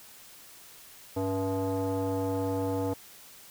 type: tone with frequency modulation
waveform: sine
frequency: 100 Hz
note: G2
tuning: 35 cents sharp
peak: -26 dBFS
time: 1.16-2.94 s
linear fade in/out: 10 ms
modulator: 382 Hz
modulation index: 1.6
effects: tanh soft clip ceiling -22 dBFS + white hiss -51 dBFS RMS until 3.5 s